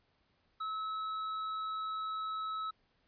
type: tone with tanh clipping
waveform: sine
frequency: 1295 Hz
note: E6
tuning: 31 cents flat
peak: -37 dBFS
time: 0.6-2.71 s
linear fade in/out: 10 ms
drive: 9 dB
effects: pink hiss -74 dBFS RMS until 3.07 s + resampled to 11025 Hz